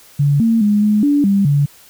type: tone with pitch steps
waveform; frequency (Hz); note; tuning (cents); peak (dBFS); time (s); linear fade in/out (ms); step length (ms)
sine; 143.1 / 227.3 / 207.3 / 210.5 / 288.5 / 198.6 / 143.3; D3 / A#3 / G#3 / G#3 / D4 / G3 / D3; -45 / -43 / -3 / +24 / -31 / +23 / -42; -10; 0.19-1.66; 10; 210
effects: white hiss -45 dBFS RMS until 1.89 s